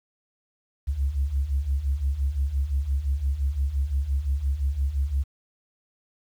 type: beating tone pair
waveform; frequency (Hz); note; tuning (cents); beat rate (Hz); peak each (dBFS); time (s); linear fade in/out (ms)
sine; 65.41 / 71.21; C2 / C#2; 0 / +47; 5.8; -27 / -23; 0.87-5.24; 20
effects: tanh soft clip ceiling -16 dBFS + 9-bit